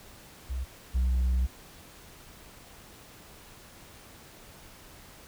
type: tone pair in turn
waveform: sine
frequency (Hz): 64.2 / 63.06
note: C2 / B1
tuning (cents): -32 / +37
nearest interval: unison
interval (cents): 31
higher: first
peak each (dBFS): -29 / -20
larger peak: second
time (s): 0.49-0.65 / 0.94-1.47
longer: second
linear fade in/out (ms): 20
effects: tanh soft clip ceiling -22 dBFS + pink hiss -51 dBFS RMS until 5.27 s